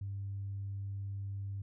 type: tone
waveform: sine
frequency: 99 Hz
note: G2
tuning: 18 cents sharp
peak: -36 dBFS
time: 0.01-1.62 s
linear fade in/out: 5 ms
effects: tanh soft clip ceiling -32 dBFS